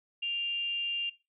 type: tone with frequency modulation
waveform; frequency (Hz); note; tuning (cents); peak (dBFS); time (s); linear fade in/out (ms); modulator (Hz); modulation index
sine; 2794; F7; 0; -30; 0.22-1.1; 10; 421; 0.23
effects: noise-tail reverb RT60 0.3 s tail -21 dB re dry